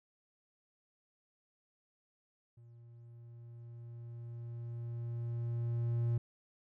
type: tone with level ramp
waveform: triangle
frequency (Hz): 117.8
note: A#2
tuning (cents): +19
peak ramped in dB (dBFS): -53 to -27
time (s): 2.57-6.18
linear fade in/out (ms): 5
effects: none